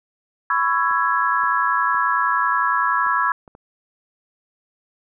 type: chord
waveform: sine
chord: C# minor seventh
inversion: third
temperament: just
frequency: 997.9 / 1108.7 / 1330.5 / 1663.1 Hz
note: B5 / C#6 / E6 / G#6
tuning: +18 / 0 / +16 / +2 cents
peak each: -22 dBFS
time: 0.5-3.32 s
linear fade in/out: 2 ms
type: clicks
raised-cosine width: 1 ms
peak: -29 dBFS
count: 6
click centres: 0.912 / 1.436 / 1.946 / 3.065 / 3.478 / 3.551 s
effects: none